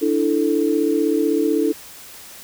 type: chord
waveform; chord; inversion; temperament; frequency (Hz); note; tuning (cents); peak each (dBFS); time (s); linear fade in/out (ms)
sine; D suspended second; none; equal; 293.7 / 329.6 / 440; D4 / E4 / A4; 0 / 0 / 0; -20; 0.01-1.73; 20
effects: white hiss -40 dBFS RMS until 2.43 s